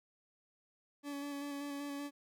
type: tone with vibrato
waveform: 40% pulse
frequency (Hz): 284.6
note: C#4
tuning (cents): +46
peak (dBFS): -39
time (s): 1.03-2.11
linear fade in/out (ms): 50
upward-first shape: square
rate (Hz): 5.2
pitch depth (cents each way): 16
effects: 13-bit